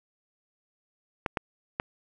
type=clicks; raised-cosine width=0.5 ms; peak=-12 dBFS; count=3; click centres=1.262 / 1.372 / 1.799 s; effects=none